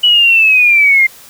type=linear sweep; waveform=sine; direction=down; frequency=2960 to 2093 Hz; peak=-5 dBFS; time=0.03-1.07 s; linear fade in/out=10 ms; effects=white hiss -38 dBFS RMS until 1.29 s